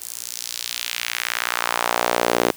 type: tone with high-pass filter sweep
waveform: sawtooth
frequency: 59.2 Hz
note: A#1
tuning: 27 cents sharp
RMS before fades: -24 dBFS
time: 0.01-2.51 s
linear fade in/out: 0 ms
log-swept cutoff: 8800 to 380 Hz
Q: 1.4
effects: white hiss -43 dBFS RMS until 2.56 s